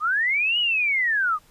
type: linear two-way sweep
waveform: sine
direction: up then down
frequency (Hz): 1176 to 2960 to 1176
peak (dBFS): -19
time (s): 0-1.39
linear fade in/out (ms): 50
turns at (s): 0.59
effects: pink hiss -57 dBFS RMS until 1.5 s + resampled to 32000 Hz